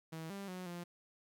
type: tone with pitch steps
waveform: sawtooth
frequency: 161.3 / 198.1 / 182.9 / 174.2 Hz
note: E3 / G3 / F#3 / F3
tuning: -37 / +18 / -20 / -4 cents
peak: -39 dBFS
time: 0.12-0.84 s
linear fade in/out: 10 ms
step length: 180 ms
effects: 13-bit